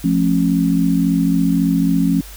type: chord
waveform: sine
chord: F augmented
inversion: none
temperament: just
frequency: 174.61 / 218.3 / 272.8 Hz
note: F3 / A3 / C#4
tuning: 0 / -13 / -28 cents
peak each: -16 / -20 / -16 dBFS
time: 0.04-2.21 s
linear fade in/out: 5 ms
effects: added 50 Hz sine -35 dBFS peak until 2.36 s + white hiss -39 dBFS RMS until 2.36 s